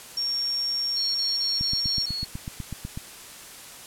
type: tone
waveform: sine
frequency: 5530 Hz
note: F8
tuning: 18 cents flat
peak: -24 dBFS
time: 0.17-2.06 s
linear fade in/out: 5 ms
type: tone bursts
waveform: sine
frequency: 4354 Hz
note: C#8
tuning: 32 cents flat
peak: -28 dBFS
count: 6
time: 0.96-2.25 s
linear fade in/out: 10 ms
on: 190 ms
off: 30 ms
type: click train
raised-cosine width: 5 ms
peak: -20 dBFS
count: 12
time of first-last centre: 1.61-2.975 s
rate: 8.06 Hz
effects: white hiss -43 dBFS RMS until 3.86 s + low-pass 12000 Hz 12 dB/octave